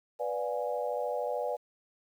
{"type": "chord", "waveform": "sine", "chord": "B diminished seventh", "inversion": "none", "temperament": "equal with one note detuned", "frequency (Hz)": [493.9, 587.3, 710.3, 830.6], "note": ["B4", "D5", "F5", "Ab5"], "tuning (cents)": [0, 0, 29, 0], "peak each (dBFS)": [-34, -34, -38, -38], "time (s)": [0.19, 1.57], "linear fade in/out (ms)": 20, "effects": ["10-bit"]}